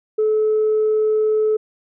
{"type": "tone", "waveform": "sine", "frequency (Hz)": 431.6, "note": "A4", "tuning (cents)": -33, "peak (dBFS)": -13, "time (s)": [0.18, 1.57], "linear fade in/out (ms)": 10, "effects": ["tanh soft clip ceiling -11 dBFS"]}